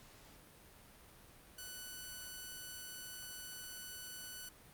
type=tone; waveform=5% pulse; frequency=1490 Hz; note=F#6; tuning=12 cents sharp; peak=-35 dBFS; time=1.58-4.49 s; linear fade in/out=5 ms; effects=pink hiss -60 dBFS RMS until 4.73 s + Opus 48 kbps